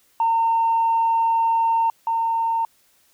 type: tone pair in turn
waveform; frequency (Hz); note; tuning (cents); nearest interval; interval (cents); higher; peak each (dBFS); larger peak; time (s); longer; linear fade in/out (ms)
sine; 912 / 912; A#5 / A#5; -38 / -38; unison; 0; neither; -15 / -18; first; 0.2-1.9 / 2.07-2.65; first; 2
effects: tanh soft clip ceiling -12 dBFS + white hiss -60 dBFS RMS until 3.13 s